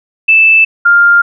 sine tone pair in turn, 2637 / 1400.5 Hz, E7 / F6, 0 / +4 cents, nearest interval major seventh, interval 1096 cents, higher first, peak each -3 dBFS, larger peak neither, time 0.28-0.65 / 0.85-1.22 s, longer neither, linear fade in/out 10 ms, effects none

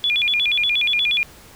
sine tone with vibrato, 2876 Hz, F#7, 50 cents flat, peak -16 dBFS, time 0.04-1.23 s, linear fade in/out 0 ms, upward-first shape square, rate 8.4 Hz, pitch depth 300 cents each way, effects pink hiss -45 dBFS RMS until 1.55 s

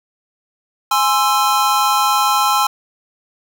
square chord, Ab augmented, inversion none, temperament equal with one note detuned, 830.6 / 1046.5 / 1328.4 Hz, Ab5 / C6 / E6, 0 / 0 / +13 cents, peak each -18 dBFS, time 0.91-2.67 s, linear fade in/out 5 ms, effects none

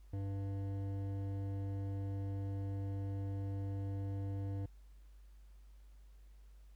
sine tone with hard clipping, 98.5 Hz, G2, 9 cents sharp, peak -39 dBFS, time 0.13-4.66 s, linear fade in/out 5 ms, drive 12 dB, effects added 50 Hz sine -55 dBFS peak until 6.75 s + pink hiss -75 dBFS RMS until 6.75 s

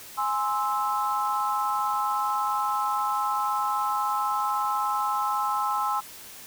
sine chord, Ab augmented, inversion none, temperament equal with one note detuned, 830.6 / 1046.5 / 1310.2 Hz, Ab5 / C6 / E6, 0 / 0 / -11 cents, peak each -28 dBFS, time 0.17-6.01 s, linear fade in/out 20 ms, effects white hiss -44 dBFS RMS until 6.46 s

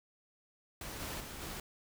pink noise with level steps, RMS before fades -44 / -41 / -46 / -43 dBFS, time 0.81-1.6 s, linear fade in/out 2 ms, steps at 0.99 / 1.19 / 1.4 s, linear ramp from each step 20 ms, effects none

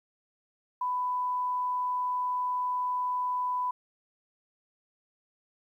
sine tone, 996 Hz, B5, 14 cents sharp, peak -27 dBFS, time 0.81-3.71 s, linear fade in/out 5 ms, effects 11-bit

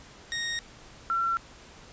20% pulse / sine tone pair in turn, 1864.7 / 1356.6 Hz, A#6 / E6, 0 / +49 cents, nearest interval tritone, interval 551 cents, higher first, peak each -24 dBFS, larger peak neither, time 0.32-0.59 / 1.1-1.37 s, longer neither, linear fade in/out 0 ms, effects pink hiss -50 dBFS RMS until 1.92 s + resampled to 16000 Hz

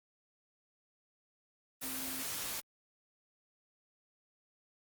sine tone in noise, 262.9 Hz, C4, 8 cents sharp, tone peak -46 dBFS, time 1.82-2.24 s, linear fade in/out 20 ms, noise white, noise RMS -39 dBFS, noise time 1.81-2.61 s, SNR -10 dB, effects Opus 24 kbps

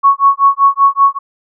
sine tone with tremolo, 1108.7 Hz, C#6, in tune, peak -3 dBFS, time 0.03-1.19 s, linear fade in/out 20 ms, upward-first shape sine, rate 5.2 Hz, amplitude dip 100%, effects none

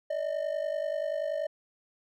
triangle ring-modulated tone, 607 Hz, D#5, 43 cents flat, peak -24 dBFS, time 0.1-1.47 s, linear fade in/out 5 ms, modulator 25.2 Hz, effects none

